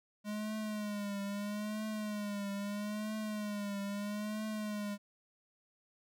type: tone with vibrato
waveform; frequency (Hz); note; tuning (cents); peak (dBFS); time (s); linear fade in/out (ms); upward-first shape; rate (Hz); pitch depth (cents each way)
square; 207.8; G#3; +1; -37; 0.24-4.98; 50; triangle; 0.77; 76
effects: none